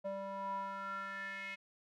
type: tone with band-pass filter sweep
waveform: square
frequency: 195.7 Hz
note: G3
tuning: 3 cents flat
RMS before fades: -42 dBFS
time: 0.04-1.56 s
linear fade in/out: 20 ms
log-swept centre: 650 to 2300 Hz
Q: 5.7
effects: none